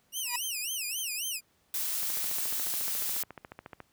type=tone with vibrato; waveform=10% pulse; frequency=2757 Hz; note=F7; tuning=23 cents flat; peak=-24 dBFS; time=0.12-1.41 s; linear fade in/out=50 ms; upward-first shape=sine; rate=3.7 Hz; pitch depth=230 cents each way
type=tone with exponential growth; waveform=sawtooth; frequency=970 Hz; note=B5; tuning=31 cents flat; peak=-24 dBFS; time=0.24-0.36 s; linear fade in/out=5 ms; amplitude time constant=26 ms
type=noise; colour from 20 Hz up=blue; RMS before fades=-32 dBFS; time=1.74-3.23 s; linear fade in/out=2 ms
type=click train; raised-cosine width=0.5 ms; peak=-27 dBFS; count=26; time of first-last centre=2.03-3.803 s; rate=14.1 Hz
effects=pink hiss -69 dBFS RMS until 3.92 s + high-pass 60 Hz 12 dB/octave